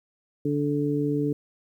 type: harmonic tone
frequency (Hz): 145.5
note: D3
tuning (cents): -16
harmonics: 1 / 2 / 3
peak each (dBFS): -28 / -25 / -28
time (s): 0.45-1.33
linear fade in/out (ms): 5
effects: 10-bit